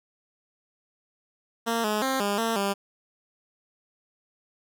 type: tone with pitch steps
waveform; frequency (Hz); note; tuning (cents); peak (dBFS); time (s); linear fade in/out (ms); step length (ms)
10% pulse; 230.3 / 211.9 / 265 / 202.5 / 227.5 / 198.9; A#3 / G#3 / C4 / G#3 / A#3 / G3; -21 / +35 / +22 / -43 / -42 / +25; -16; 1.66-2.74; 20; 180
effects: none